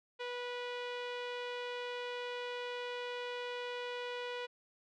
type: tone with low-pass filter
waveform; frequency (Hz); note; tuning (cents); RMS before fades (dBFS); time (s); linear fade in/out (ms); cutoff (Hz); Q
sawtooth; 489.4; B4; -16; -41; 0.19-4.47; 20; 3200; 1.9
effects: none